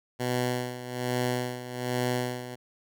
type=tone with tremolo; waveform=10% pulse; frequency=124.4 Hz; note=B2; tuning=13 cents sharp; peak=-17 dBFS; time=0.19-2.56 s; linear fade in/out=20 ms; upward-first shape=sine; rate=1.2 Hz; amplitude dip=75%; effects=none